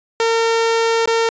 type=tone with dropouts; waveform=sawtooth; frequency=456.3 Hz; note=A#4; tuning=37 cents flat; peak=-10 dBFS; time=0.2-1.29 s; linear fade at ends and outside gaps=1 ms; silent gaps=1.058-1.075 s; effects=resampled to 16000 Hz